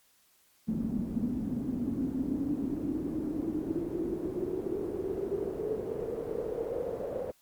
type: noise with band-pass filter sweep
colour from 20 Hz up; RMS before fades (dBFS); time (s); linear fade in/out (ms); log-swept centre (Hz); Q
brown; -33; 0.67-7.32; 20; 220 to 520; 8.2
effects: white hiss -66 dBFS RMS until 7.41 s + MP3 96 kbps